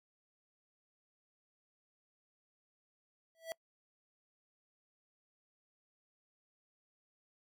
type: tone with exponential growth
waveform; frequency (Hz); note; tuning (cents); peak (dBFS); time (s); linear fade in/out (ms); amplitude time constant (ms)
square; 655; E5; -11; -36; 3.35-3.52; 0; 36
effects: noise-tail reverb RT60 0.1 s tail -24 dB re dry